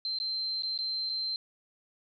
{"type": "tone with dropouts", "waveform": "sine", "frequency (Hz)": 4121, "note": "C8", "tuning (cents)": -27, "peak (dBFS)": -30, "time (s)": [0.05, 1.36], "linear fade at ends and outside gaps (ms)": 1, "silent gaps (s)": [[0.187, 0.2], [0.623, 0.633], [0.777, 0.788], [1.093, 1.097]], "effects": []}